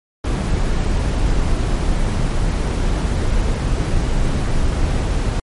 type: noise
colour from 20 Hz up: brown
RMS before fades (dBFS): -17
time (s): 0.24-5.4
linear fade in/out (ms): 5
effects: MP3 48 kbps